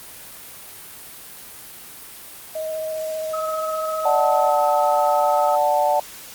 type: tone with vibrato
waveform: sine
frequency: 630 Hz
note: D#5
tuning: 21 cents sharp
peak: -24 dBFS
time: 2.55-4.5 s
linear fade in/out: 5 ms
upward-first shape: sine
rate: 15 Hz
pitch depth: 11 cents each way
type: tone with tremolo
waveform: sine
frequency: 1280 Hz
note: D#6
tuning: 49 cents sharp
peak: -23 dBFS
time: 3.33-5.56 s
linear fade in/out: 10 ms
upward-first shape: triangle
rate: 20 Hz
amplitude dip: 55%
type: chord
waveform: sine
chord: D major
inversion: none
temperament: equal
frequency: 587.3 / 740 / 880 Hz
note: D5 / F#5 / A5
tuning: 0 / 0 / 0 cents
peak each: -20 dBFS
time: 4.05-6 s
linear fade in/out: 5 ms
effects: white hiss -39 dBFS RMS until 6.34 s + Opus 32 kbps

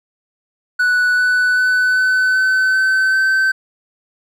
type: tone with pitch steps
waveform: triangle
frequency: 1480 / 1490.3 / 1500.7 / 1511.1 / 1521.6 / 1532.2 / 1542.8 Hz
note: F#6 / F#6 / F#6 / F#6 / F#6 / G6 / G6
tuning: 0 / +12 / +24 / +36 / +48 / -40 / -28 cents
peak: -10 dBFS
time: 0.79-3.52 s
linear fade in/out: 10 ms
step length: 390 ms
effects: none

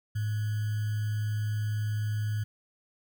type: tone with sample-and-hold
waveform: sine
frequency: 106.5 Hz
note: G#2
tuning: 44 cents sharp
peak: -27 dBFS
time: 0.15-2.44 s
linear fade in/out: 10 ms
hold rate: 1575 Hz
effects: none

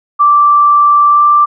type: tone with pitch glide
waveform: sine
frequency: 1170 to 1177.5 Hz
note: D6 to D6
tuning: -7 to +4 cents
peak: -4 dBFS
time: 0.19-1.46 s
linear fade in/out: 20 ms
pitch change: +11 cents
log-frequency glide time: 1.1-1.23 s
effects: none

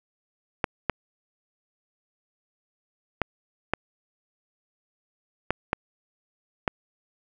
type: clicks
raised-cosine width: 0.5 ms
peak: -7 dBFS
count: 7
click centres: 0.642 / 0.897 / 3.217 / 3.736 / 5.506 / 5.731 / 6.678 s
effects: none

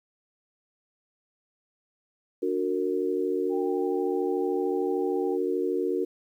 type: chord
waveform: sine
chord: D augmented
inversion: none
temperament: just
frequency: 293.7 / 367.1 / 458.9 Hz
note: D4 / F#4 / A#4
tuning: 0 / -14 / -27 cents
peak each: -31 / -27 / -29 dBFS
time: 2.42-6.05 s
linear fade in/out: 10 ms
type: tone with vibrato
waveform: sine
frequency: 790 Hz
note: G5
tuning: 13 cents sharp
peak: -36 dBFS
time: 3.49-5.38 s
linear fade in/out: 50 ms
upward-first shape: square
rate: 12 Hz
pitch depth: 13 cents each way
effects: 10-bit

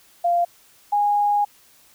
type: tone pair in turn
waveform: sine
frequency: 694 / 822.9 Hz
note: F5 / G#5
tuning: -11 / -16 cents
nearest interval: minor third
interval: 295 cents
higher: second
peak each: -16 dBFS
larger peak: neither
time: 0.24-0.45 / 0.92-1.45 s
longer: second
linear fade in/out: 10 ms
effects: white hiss -54 dBFS RMS until 1.94 s

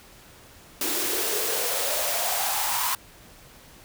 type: noise with high-pass filter sweep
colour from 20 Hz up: white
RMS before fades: -26 dBFS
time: 0.81-2.95 s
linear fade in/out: 2 ms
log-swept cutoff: 310 to 1000 Hz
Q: 5.6
effects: pink hiss -50 dBFS RMS until 3.84 s

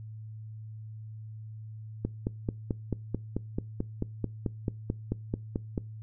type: click train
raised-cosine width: 3 ms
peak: -16 dBFS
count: 18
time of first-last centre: 2.05-5.778 s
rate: 4.56 Hz
effects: noise-tail reverb RT60 0.3 s tail -23 dB re dry + added 109 Hz sine -40 dBFS peak until 6.02 s

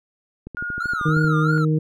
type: click train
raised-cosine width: 3 ms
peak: -21 dBFS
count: 11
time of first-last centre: 0.47-1.245 s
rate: 12.9 Hz
type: tone with pitch glide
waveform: sine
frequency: 1431 to 1395.1 Hz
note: F6 to F6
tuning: +42 to -2 cents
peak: -25 dBFS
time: 0.57-1.58 s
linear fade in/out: 0 ms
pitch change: -44 cents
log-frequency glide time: 1.02-1.4 s
type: tone with vibrato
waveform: triangle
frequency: 1318.5 Hz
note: E6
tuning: in tune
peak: -23 dBFS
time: 0.8-1.65 s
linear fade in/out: 5 ms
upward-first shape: sine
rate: 3 Hz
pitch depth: 170 cents each way
type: harmonic tone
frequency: 155.56 Hz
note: D#3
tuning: in tune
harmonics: 1 / 2 / 3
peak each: -17 / -24 / -27 dBFS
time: 1.05-1.79 s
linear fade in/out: 10 ms
effects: none

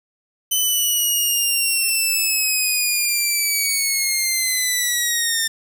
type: linear sweep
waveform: 10% pulse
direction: down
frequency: 3035 to 1802 Hz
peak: -9 dBFS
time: 0.51-5.48 s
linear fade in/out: 10 ms
effects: 7-bit

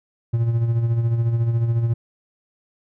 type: tone with tremolo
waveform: triangle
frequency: 116.3 Hz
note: A#2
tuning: 4 cents flat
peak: -13 dBFS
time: 0.33-1.94 s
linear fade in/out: 10 ms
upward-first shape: sine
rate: 14 Hz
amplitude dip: 50%
effects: none

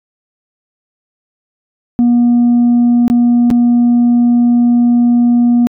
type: tone with dropouts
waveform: sine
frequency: 240 Hz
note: B3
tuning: 49 cents flat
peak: -4 dBFS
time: 1.99-5.67 s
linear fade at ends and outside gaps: 0 ms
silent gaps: 3.08-3.1 / 3.503-3.511 s
effects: tanh soft clip ceiling -5 dBFS

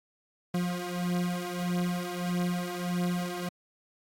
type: beating tone pair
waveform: 40% pulse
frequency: 176.3 / 177.9 Hz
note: F3 / F3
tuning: +17 / +32 cents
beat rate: 1.6 Hz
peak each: -32 / -30 dBFS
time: 0.54-3.49 s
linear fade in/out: 5 ms
effects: AAC 64 kbps

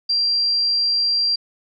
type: tone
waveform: sine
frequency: 4737 Hz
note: D8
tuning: 14 cents sharp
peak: -16 dBFS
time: 0.09-1.36 s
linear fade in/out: 10 ms
effects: none

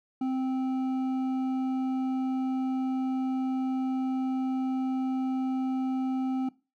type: tone with hard clipping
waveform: sine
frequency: 260.9 Hz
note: C4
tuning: 5 cents flat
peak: -28 dBFS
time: 0.21-6.49 s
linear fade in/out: 5 ms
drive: 7 dB
effects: noise-tail reverb RT60 0.3 s tail -20 dB re dry

